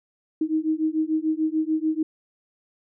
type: beating tone pair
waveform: sine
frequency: 311.1 / 317.9 Hz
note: D#4 / D#4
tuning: 0 / +37 cents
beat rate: 6.8 Hz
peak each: -24 / -24 dBFS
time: 0.41-2.03 s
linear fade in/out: 5 ms
effects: none